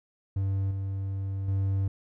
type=tone with level steps; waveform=triangle; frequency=97.2 Hz; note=G2; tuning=14 cents flat; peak=-23 / -27 / -22 dBFS; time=0.36-1.88 s; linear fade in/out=5 ms; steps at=0.71 / 1.48 s; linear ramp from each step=2 ms; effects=none